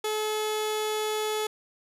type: tone pair together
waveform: sawtooth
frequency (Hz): 429 / 1716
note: A4 / A6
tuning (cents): -44 / -44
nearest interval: 2 octaves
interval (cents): 2400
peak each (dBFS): -23 / -31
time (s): 0.04-1.47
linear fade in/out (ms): 5
effects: resampled to 32000 Hz + 10-bit

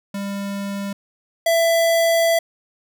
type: tone pair in turn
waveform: square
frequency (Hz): 199.3 / 665.9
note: G3 / E5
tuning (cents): +29 / +17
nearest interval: octave + major sixth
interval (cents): 2088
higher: second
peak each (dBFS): -25 / -15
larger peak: second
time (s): 0.14-0.93 / 1.46-2.39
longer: second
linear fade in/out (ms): 5
effects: none

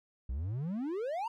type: exponential sweep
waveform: triangle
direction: up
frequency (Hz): 57.6 to 960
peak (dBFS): -31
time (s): 0.29-1.28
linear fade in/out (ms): 5
effects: none

